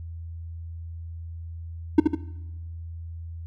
triangle tone with echo, 305.9 Hz, D#4, 29 cents flat, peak -7 dBFS, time 1.98-2 s, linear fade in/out 5 ms, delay 75 ms, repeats 2, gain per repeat -5 dB, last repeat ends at 2.15 s, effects noise-tail reverb RT60 1.0 s tail -17 dB re dry + added 83 Hz sine -34 dBFS peak until 3.46 s

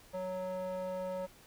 square tone with band-pass filter, 185 Hz, F#3, in tune, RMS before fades -38 dBFS, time 0.13-1.27 s, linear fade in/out 20 ms, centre 660 Hz, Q 5.8, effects pink hiss -59 dBFS RMS until 1.46 s

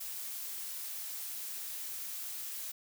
blue noise, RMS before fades -41 dBFS, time 0-2.72 s, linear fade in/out 10 ms, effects none

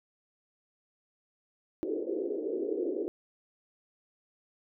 pink band-pass noise, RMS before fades -33 dBFS, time 1.83-3.08 s, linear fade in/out 0 ms, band 320 to 470 Hz, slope 48 dB/octave, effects none

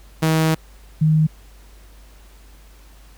sawtooth / sine tone pair in turn, 159.3 / 155.84 Hz, D#3 / D#3, +41 / +3 cents, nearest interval unison, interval 38 cents, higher first, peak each -11 / -12 dBFS, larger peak first, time 0.22-0.55 / 1.01-1.27 s, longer first, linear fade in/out 10 ms, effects added 50 Hz sine -43 dBFS peak until 3.17 s + pink hiss -52 dBFS RMS until 3.17 s

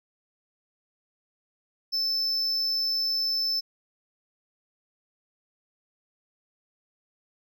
triangle tone, 5274 Hz, E8, in tune, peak -23 dBFS, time 1.92-3.61 s, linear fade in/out 20 ms, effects none

